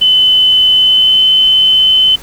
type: tone with pitch glide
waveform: sine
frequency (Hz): 3027 to 3048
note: F#7 to G7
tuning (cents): +39 to -49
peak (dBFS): -5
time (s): 0.01-2.16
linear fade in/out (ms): 10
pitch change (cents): +12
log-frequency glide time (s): 0.73-1.19
effects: pink hiss -34 dBFS RMS until 2.22 s